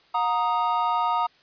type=chord; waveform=triangle; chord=D# minor; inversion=first; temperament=equal with one note detuned; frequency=721.4 / 932.3 / 1244.5 Hz; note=F#5 / A#5 / D#6; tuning=-44 / 0 / 0 cents; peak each=-26 / -22 / -24 dBFS; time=0.14-1.27 s; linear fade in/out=10 ms; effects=white hiss -58 dBFS RMS until 1.42 s + resampled to 11025 Hz